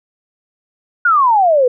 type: exponential sweep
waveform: sine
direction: down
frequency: 1472 to 480 Hz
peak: -8 dBFS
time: 1.05-1.68 s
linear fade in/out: 5 ms
effects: none